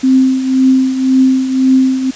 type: tone with tremolo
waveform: sine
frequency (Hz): 261.6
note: C4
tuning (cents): 0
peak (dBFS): -4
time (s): 0.03-2.11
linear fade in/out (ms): 10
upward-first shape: triangle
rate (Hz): 1.9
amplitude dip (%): 70
effects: white hiss -31 dBFS RMS until 2.15 s + resampled to 16000 Hz

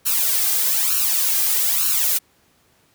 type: noise with flanger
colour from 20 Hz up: blue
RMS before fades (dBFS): -19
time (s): 0.05-2.19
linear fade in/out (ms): 20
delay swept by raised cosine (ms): 0.71 to 2.51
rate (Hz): 1.1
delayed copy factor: +1
effects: pink hiss -59 dBFS RMS until 2.94 s + high-pass 80 Hz 12 dB/octave

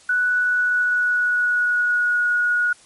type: tone with pitch glide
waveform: sine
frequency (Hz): 1480 to 1451.2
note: F#6 to F#6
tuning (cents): 0 to -34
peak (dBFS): -16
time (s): 0.09-2.73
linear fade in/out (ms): 5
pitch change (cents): -34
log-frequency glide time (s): 0.28-2.26
effects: white hiss -50 dBFS RMS until 2.85 s + MP3 48 kbps

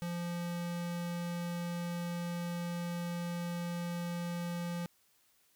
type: tone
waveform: square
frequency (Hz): 173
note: F3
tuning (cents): -16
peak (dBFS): -36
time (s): 0.02-4.86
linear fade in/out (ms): 0
effects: white hiss -70 dBFS RMS until 5.55 s

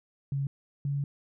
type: tone pair in turn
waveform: sine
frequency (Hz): 138.59 / 141.26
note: C#3 / C#3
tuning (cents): 0 / +33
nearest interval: unison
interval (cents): 33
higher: second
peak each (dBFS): -27 / -27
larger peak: neither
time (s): 0.32-0.47 / 0.85-1.04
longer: second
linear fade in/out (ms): 2
effects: none

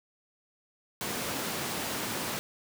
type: high-pass noise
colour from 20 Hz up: pink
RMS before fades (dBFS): -34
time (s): 1.01-2.39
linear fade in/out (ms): 0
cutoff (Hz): 160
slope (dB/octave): 12
effects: none

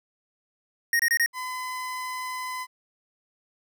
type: tone bursts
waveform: square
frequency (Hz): 1864.7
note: A#6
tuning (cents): 0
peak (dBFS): -20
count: 4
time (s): 0.93-1.261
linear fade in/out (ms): 2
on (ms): 64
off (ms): 25
type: tone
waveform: 30% pulse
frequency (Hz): 1014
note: B5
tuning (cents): +45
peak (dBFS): -28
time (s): 1.33-2.67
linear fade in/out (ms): 50
effects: none

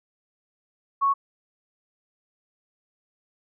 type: tone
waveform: sine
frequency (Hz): 1107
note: C#6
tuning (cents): -3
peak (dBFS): -18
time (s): 1.01-1.14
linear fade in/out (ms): 20
effects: none

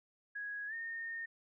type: tone with pitch glide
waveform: sine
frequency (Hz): 1661.2 to 1832.6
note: G#6 to A#6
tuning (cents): 0 to -30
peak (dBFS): -39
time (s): 0.35-1.26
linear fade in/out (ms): 10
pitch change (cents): +170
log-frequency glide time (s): 0.67-0.74
effects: none

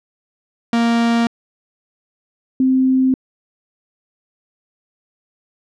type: tone pair in turn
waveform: 45% pulse / sine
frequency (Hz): 233.1 / 260.8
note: A#3 / C4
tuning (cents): 0 / -5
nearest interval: major second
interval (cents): 195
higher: second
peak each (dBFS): -13 / -11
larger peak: second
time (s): 0.73-1.27 / 2.6-3.14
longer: neither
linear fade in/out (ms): 2
effects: low-pass 5000 Hz 12 dB/octave

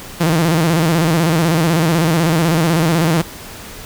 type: tone with vibrato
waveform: sawtooth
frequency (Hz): 163.8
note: E3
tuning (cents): -11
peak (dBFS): -8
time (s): 0.2-3.22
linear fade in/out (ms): 10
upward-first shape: square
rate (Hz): 16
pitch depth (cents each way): 85
effects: pink hiss -33 dBFS RMS until 3.85 s

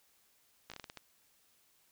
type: slowing click train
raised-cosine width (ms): 0.2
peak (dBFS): -28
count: 8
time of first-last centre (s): 0.7-0.973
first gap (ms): 16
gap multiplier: 1.29
effects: white hiss -70 dBFS RMS until 1.91 s

